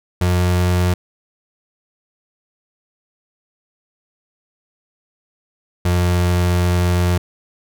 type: tone pair in turn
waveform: 35% pulse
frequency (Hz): 89.5 / 88.63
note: F2 / F2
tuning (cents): +43 / +26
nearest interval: unison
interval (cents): 17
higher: first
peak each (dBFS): -12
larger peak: neither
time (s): 0.21-0.94 / 5.85-7.18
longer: second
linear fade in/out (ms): 5
effects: none